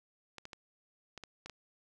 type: clicks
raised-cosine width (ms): 0.2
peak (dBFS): -28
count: 7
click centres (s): 0.383 / 0.454 / 0.532 / 1.177 / 1.237 / 1.46 / 1.497
effects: none